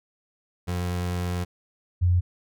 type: tone pair in turn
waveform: 30% pulse / sine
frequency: 89 / 89 Hz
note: F2 / F2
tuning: +33 / +33 cents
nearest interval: unison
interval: 0 cents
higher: neither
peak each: -23 / -17 dBFS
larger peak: second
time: 0.67-1.45 / 2.01-2.21 s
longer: first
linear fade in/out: 20 ms
effects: none